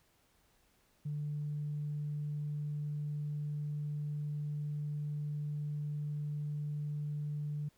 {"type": "tone", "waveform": "sine", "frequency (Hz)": 148, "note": "D3", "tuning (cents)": 14, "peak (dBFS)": -34, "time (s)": [1.05, 7.69], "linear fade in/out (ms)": 10, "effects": ["tanh soft clip ceiling -30 dBFS", "pink hiss -71 dBFS RMS until 7.77 s"]}